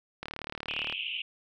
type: click train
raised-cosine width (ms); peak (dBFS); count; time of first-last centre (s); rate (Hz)
0.3; -20; 27; 0.23-0.925; 37.4
type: band-pass noise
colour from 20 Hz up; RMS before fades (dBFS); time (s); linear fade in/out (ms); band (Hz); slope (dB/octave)
pink; -35; 0.68-1.22; 5; 2500 to 3100; 96
effects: none